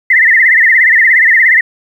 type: tone with vibrato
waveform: sine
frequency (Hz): 1925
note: B6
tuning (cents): -45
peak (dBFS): -4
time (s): 0.1-1.61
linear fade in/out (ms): 5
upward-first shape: sine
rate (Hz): 17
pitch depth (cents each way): 140
effects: 7-bit